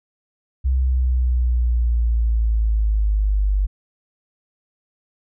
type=linear sweep; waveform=sine; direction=down; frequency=65.41 to 48.58 Hz; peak=-15 dBFS; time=0.64-3.67 s; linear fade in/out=20 ms; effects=none